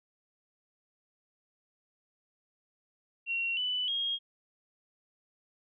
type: tone with pitch steps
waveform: sine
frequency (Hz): 2740 / 2988 / 3258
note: F7 / F#7 / G#7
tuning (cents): -34 / +16 / -34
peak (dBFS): -29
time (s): 3.26-4.19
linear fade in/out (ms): 50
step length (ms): 310
effects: none